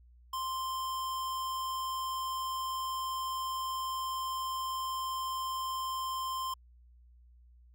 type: tone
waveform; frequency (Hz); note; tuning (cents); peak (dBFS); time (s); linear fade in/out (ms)
square; 1046.5; C6; 0; -34; 0.33-6.54; 5
effects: added 60 Hz sine -56 dBFS peak until 7.74 s